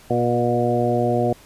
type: harmonic tone with a mistuned harmonic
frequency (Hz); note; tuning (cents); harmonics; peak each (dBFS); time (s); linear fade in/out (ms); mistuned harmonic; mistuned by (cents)
120; B2; -49; 1 / 2 / 3 / 4 / 5 / 6; -24 / -24 / -24 / -24 / -24 / -24; 0.1-1.33; 5; 5; +16
effects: pink hiss -48 dBFS RMS until 1.45 s + resampled to 32000 Hz